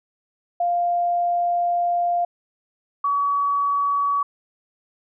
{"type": "tone pair in turn", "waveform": "sine", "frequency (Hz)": [698.5, 1134.1], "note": ["F5", "C#6"], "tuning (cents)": [0, 39], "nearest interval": "minor sixth", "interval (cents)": 839, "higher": "second", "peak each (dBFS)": -18, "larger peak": "neither", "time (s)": [[0.6, 2.25], [3.04, 4.23]], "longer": "first", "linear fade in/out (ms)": 5, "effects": []}